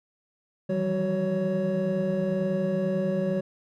triangle tone cluster, 161.5 / 170.7 / 192.7 / 374.5 / 557 Hz, E3 / F3 / G3 / F#4 / C#5, -35 / -39 / -29 / +21 / +8 cents, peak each -33 / -33 / -25 / -30 / -26 dBFS, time 0.69-3.41 s, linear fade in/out 10 ms, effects tanh soft clip ceiling -12 dBFS

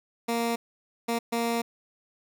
15% pulse tone bursts at uneven times, 233.1 Hz, A#3, in tune, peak -19 dBFS, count 3, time 0.28-0.56 / 1.08-1.19 / 1.32-1.62 s, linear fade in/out 10 ms, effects none

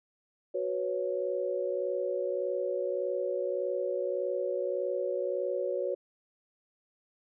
sine chord, F# suspended fourth, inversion none, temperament just, 370 / 493.3 / 555 Hz, F#4 / B4 / C#5, 0 / -2 / +2 cents, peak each -34 / -34 / -32 dBFS, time 0.54-5.95 s, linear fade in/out 10 ms, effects none

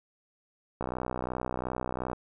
click train, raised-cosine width 1 ms, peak -18 dBFS, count 84, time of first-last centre 0.81-2.132 s, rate 62.8 Hz, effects none

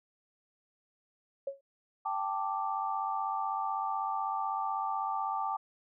sine tone with exponential decay, 551 Hz, C#5, 11 cents flat, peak -29 dBFS, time 1.47-1.61 s, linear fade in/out 5 ms, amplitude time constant 30 ms
sine chord, G suspended second, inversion none, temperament equal, 784 / 880 / 1174.7 Hz, G5 / A5 / D6, 0 / 0 / 0 cents, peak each -35 dBFS, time 2.05-5.57 s, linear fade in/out 10 ms
effects none

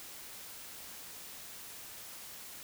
silence, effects white hiss -48 dBFS RMS until 2.63 s

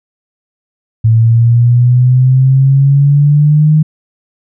sine exponential sweep, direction up, 111.5 to 155.56 Hz, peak -4 dBFS, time 1.04-3.83 s, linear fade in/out 10 ms, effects none

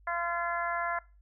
harmonic tone, 343.1 Hz, F4, 31 cents flat, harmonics 2 / 3 / 4 / 5 / 6, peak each -35 / -35 / -35 / -35 / -41 dBFS, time 0.07-0.99 s, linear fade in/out 5 ms, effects noise-tail reverb RT60 0.3 s tail -21 dB re dry + added 50 Hz sine -56 dBFS peak until 1.21 s

